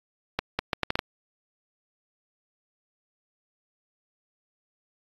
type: accelerating click train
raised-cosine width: 0.3 ms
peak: -8 dBFS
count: 7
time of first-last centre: 0.39-0.991 s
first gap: 200 ms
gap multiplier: 0.71
effects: AAC 32 kbps

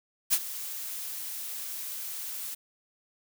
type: noise with ADSR envelope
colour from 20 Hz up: blue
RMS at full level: -22 dBFS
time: 0.3-2.55 s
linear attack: 30 ms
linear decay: 55 ms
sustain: -15 dB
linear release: 12 ms
effects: none

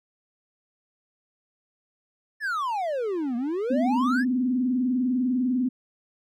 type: exponential two-way sweep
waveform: triangle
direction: down then up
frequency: 1806 to 230 to 1806 Hz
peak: -23 dBFS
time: 2.4-4.25 s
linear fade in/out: 50 ms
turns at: 3.36 s
type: tone with vibrato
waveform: sine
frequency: 251.5 Hz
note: B3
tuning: 32 cents sharp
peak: -21 dBFS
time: 3.7-5.69 s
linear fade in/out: 10 ms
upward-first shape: sine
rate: 20 Hz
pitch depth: 100 cents each way
effects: none

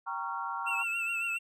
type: chord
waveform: sine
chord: G half-diminished seventh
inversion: none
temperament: equal with one note detuned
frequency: 784 / 932.3 / 1108.7 / 1372.9 Hz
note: G5 / Bb5 / Db6 / F6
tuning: 0 / 0 / 0 / -30 cents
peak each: -41 / -37 / -38 / -38 dBFS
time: 0.06-0.84 s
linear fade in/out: 20 ms
type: tone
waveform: sine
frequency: 1388 Hz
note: F6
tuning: 11 cents flat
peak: -39 dBFS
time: 0.63-1.37 s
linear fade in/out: 10 ms
type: tone with vibrato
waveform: triangle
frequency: 2674 Hz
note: E7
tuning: 24 cents sharp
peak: -29 dBFS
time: 0.66-1.39 s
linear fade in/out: 20 ms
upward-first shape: triangle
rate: 7.2 Hz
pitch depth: 62 cents each way
effects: none

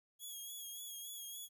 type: tone with vibrato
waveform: 5% pulse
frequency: 3322 Hz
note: G#7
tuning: in tune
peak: -38 dBFS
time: 0.19-1.49 s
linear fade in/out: 50 ms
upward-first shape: sine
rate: 3.5 Hz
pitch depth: 41 cents each way
effects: 13-bit

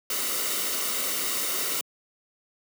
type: noise with comb filter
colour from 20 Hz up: white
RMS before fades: -28 dBFS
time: 0.1-1.81 s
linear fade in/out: 2 ms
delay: 1.2 ms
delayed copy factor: -0.55
effects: high-pass 200 Hz 12 dB/octave

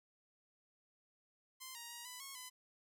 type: tone with pitch steps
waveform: 5% pulse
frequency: 1040 / 940 / 948 / 997 / 1092 / 1009 Hz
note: C6 / A#5 / A#5 / B5 / C#6 / B5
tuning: -11 / +14 / +29 / +16 / -26 / +37 cents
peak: -36 dBFS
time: 1.6-2.5 s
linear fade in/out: 20 ms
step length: 150 ms
effects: none

